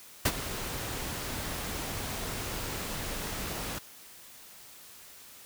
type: noise with ADSR envelope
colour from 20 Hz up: pink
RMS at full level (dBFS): -23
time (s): 0.25-3.79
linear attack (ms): 7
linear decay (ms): 51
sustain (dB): -13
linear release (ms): 10
effects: white hiss -51 dBFS RMS until 5.45 s